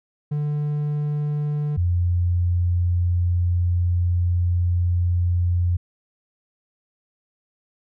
triangle / sine tone pair in turn, 148 / 88 Hz, D3 / F2, +14 / +14 cents, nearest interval major sixth, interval 900 cents, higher first, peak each -19 / -17 dBFS, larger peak second, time 0.31-1.77 / 1.77-5.77 s, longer second, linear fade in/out 10 ms, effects none

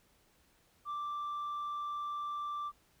sine tone, 1174.7 Hz, D6, in tune, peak -33 dBFS, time 0.85-2.72 s, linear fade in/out 50 ms, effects tanh soft clip ceiling -35 dBFS + pink hiss -69 dBFS RMS until 3 s

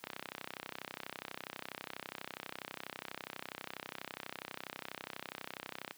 click train, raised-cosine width 0.3 ms, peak -24 dBFS, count 190, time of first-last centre 0.04-5.91 s, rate 32.2 Hz, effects white hiss -61 dBFS RMS until 5.97 s + high-pass 150 Hz 12 dB/octave

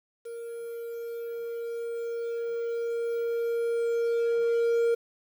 triangle tone with level ramp, 466.2 Hz, A#4, in tune, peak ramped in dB -34 to -19 dBFS, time 0.25-4.95 s, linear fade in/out 10 ms, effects 9-bit

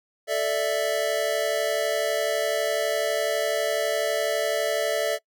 square chord, A suspended fourth, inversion none, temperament equal, 440 / 587.3 / 659.3 Hz, A4 / D5 / E5, 0 / 0 / 0 cents, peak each -30 / -27 / -27 dBFS, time 0.27-5.19 s, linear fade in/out 50 ms, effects noise-tail reverb RT60 0.1 s tail -24 dB re dry

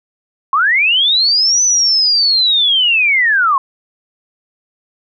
sine linear two-way sweep, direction up then down, 1036 to 6080 to 1036 Hz, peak -9 dBFS, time 0.53-3.58 s, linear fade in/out 2 ms, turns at 1.63 s, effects none

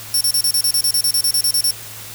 15% pulse tone bursts, 5450 Hz, F8, 43 cents flat, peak -8 dBFS, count 16, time 0.14-1.709 s, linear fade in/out 2 ms, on 69 ms, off 31 ms, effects added 108 Hz sine -41 dBFS peak until 2.14 s + white hiss -34 dBFS RMS until 2.14 s

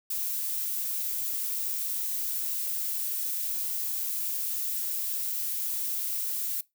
violet noise, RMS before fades -31 dBFS, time 0.1-6.61 s, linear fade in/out 5 ms, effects noise-tail reverb RT60 0.2 s tail -22 dB re dry

